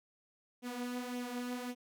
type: tone with flanger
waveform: sawtooth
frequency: 246.2 Hz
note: B3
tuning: 5 cents flat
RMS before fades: -40 dBFS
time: 0.62-1.75 s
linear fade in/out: 50 ms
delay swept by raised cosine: 0.32 to 4.82 ms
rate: 1.8 Hz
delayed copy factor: +0.55
effects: none